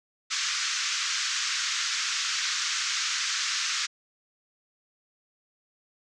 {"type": "band-pass noise", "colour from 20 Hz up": "white", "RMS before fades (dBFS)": -29, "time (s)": [0.3, 3.87], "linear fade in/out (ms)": 20, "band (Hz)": [1200, 6800], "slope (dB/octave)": 48, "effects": []}